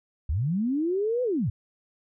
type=linear two-way sweep; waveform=sine; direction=up then down; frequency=61.74 to 511 to 83.6 Hz; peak=-23 dBFS; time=0.29-1.5 s; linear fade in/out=5 ms; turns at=1.23 s; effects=none